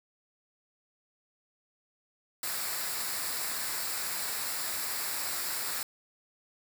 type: noise with comb filter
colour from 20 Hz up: white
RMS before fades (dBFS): -34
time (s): 2.43-5.83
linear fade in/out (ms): 2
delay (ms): 0.32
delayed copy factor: -0.55
effects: none